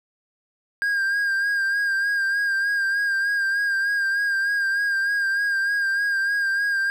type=tone with vibrato; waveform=triangle; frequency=1610 Hz; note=G6; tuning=46 cents sharp; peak=-18 dBFS; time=0.82-6.9 s; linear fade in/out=0 ms; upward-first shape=sine; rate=3.3 Hz; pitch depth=37 cents each way; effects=none